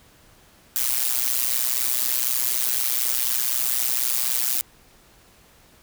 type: noise with amplitude modulation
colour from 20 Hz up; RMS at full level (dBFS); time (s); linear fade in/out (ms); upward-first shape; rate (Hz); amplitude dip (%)
blue; -19; 0.76-4.61; 0; sine; 124; 95
effects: pink hiss -54 dBFS RMS until 5.82 s